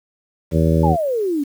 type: harmonic tone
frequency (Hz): 80.7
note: E2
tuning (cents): -36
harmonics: 1 / 2 / 3 / 4 / 5 / 6 / 7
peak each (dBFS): -18 / -16 / -23 / -23 / -24 / -25 / -23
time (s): 0.51-0.97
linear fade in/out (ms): 50
type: exponential sweep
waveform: sine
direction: down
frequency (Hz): 887 to 271.9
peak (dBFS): -17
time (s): 0.83-1.44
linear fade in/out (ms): 10
effects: 7-bit